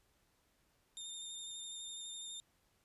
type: tone with vibrato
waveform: 25% pulse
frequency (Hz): 3638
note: A#7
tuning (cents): -43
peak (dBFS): -40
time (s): 0.97-2.4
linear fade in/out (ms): 0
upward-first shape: sine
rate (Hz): 12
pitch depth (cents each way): 17
effects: pink hiss -75 dBFS RMS until 2.84 s + resampled to 32000 Hz